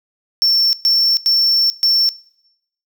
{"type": "tone bursts at uneven times", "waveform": "triangle", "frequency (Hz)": 5420, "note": "E8", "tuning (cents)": 47, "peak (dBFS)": -9, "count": 4, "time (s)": [[0.42, 0.73], [0.85, 1.17], [1.26, 1.7], [1.83, 2.09]], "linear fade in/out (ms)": 0, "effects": ["noise-tail reverb RT60 0.8 s tail -22 dB re dry"]}